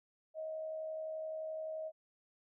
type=tone with amplitude modulation; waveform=sine; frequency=632 Hz; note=D#5; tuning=27 cents sharp; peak=-37 dBFS; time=0.34-1.92 s; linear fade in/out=50 ms; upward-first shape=sine; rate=71.6 Hz; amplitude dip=35%; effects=none